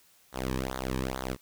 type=tone with flanger; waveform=sawtooth; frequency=64.8 Hz; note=C2; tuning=16 cents flat; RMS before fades=-33 dBFS; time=0.32-1.37 s; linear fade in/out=50 ms; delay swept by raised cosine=0.37 to 1.47 ms; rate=2.3 Hz; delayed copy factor=-0.9; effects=white hiss -62 dBFS RMS until 1.41 s